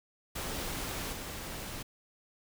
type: noise with level steps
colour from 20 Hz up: pink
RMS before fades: -37 / -41 dBFS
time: 0.35-1.83 s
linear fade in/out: 10 ms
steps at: 1.12 s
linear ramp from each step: 10 ms
effects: none